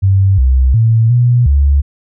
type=tone with pitch steps; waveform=sine; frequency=96.8 / 64.6 / 113.2 / 121.7 / 70.4 Hz; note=G2 / C2 / A2 / B2 / C#2; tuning=-21 / -21 / +50 / -25 / +27 cents; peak=-6 dBFS; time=0.02-1.82 s; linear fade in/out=20 ms; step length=360 ms; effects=none